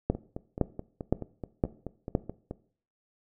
two click trains, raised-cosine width 2 ms, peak -22 / -10 dBFS, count 12 / 5, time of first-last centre 0.15-2.511 / 0.1-2.151 s, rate 4.66 / 1.95 Hz, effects noise-tail reverb RT60 0.5 s tail -18 dB re dry

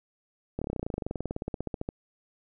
slowing click train, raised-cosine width 2 ms, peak -18 dBFS, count 29, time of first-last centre 0.59-1.889 s, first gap 26 ms, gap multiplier 1.04, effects none

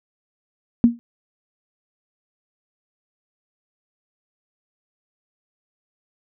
sine tone with exponential decay, 235.8 Hz, A#3, 20 cents sharp, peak -5 dBFS, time 0.84-0.99 s, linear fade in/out 0 ms, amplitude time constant 31 ms, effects none

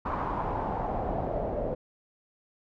pink noise with low-pass filter sweep, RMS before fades -31 dBFS, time 0.05-1.75 s, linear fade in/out 10 ms, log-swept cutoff 1100 to 560 Hz, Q 3.5, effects none

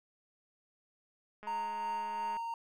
click train, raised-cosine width 0.5 ms, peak -35 dBFS, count 198, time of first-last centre 1.43-2.368 s, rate 210 Hz
triangle tone with tremolo, 924 Hz, A#5, 16 cents flat, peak -31 dBFS, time 1.47-2.54 s, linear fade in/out 2 ms, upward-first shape sine, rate 2.8 Hz, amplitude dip 30%
effects none

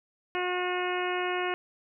harmonic tone, 361 Hz, F#4, 43 cents flat, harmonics 1 / 2 / 3 / 4 / 5 / 6 / 7 / 8, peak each -31 / -34 / -36 / -37 / -38 / -39 / -39 / -40 dBFS, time 0.35-1.54 s, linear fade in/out 0 ms, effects none

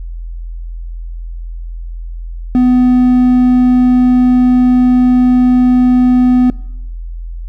triangle tone, 250 Hz, B3, 21 cents sharp, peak -4 dBFS, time 2.55-6.5 s, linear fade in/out 0 ms, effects noise-tail reverb RT60 0.9 s tail -23 dB re dry + added 42 Hz sine -21 dBFS peak until 7.48 s

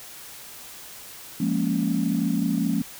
sine chord, Bb minor seventh, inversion second, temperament equal, 174.61 / 207.7 / 233.1 / 277.2 Hz, F3 / Ab3 / Bb3 / Db4, 0 / 0 / 0 / 0 cents, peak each -26 dBFS, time 1.4-2.82 s, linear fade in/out 5 ms, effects tanh soft clip ceiling -12 dBFS + white hiss -42 dBFS RMS until 2.99 s

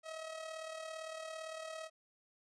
sawtooth tone with amplitude modulation, 639 Hz, D#5, 46 cents sharp, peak -37 dBFS, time 0.03-1.9 s, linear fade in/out 50 ms, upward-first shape sine, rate 37.7 Hz, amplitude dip 55%, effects resampled to 22050 Hz

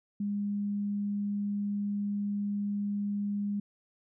sine tone, 203.7 Hz, G#3, 33 cents flat, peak -29 dBFS, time 0.2-3.6 s, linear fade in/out 5 ms, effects none

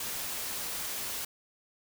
white noise, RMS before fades -36 dBFS, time 0-1.25 s, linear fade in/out 5 ms, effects none

